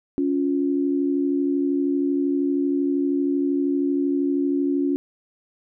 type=tone pair together; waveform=sine; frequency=280 / 352.8 Hz; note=C#4 / F4; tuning=+18 / +18 cents; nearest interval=major third; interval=400 cents; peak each=-20 / -25 dBFS; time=0.18-4.96 s; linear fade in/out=0 ms; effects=none